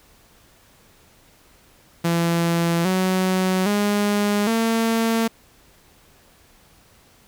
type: tone with pitch steps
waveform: sawtooth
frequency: 169 / 186.44 / 205.7 / 226.9 Hz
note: E3 / F#3 / G#3 / A#3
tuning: +43 / +13 / -16 / -47 cents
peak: -14 dBFS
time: 2.04-5.28 s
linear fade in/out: 10 ms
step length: 810 ms
effects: pink hiss -54 dBFS RMS until 7.27 s